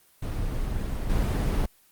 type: noise with level steps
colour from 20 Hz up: brown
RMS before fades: -29 / -23 dBFS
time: 0.22-1.66 s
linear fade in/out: 5 ms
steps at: 1.09 s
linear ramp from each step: 10 ms
effects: white hiss -60 dBFS RMS until 1.91 s + Opus 24 kbps